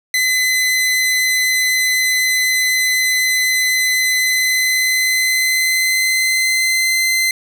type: tone with pitch glide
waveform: sawtooth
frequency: 2026 to 2064 Hz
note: B6 to C7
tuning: +44 to -24 cents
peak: -10 dBFS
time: 0.14-7.31 s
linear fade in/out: 2 ms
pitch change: +32 cents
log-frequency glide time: 4.2-7.02 s
effects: none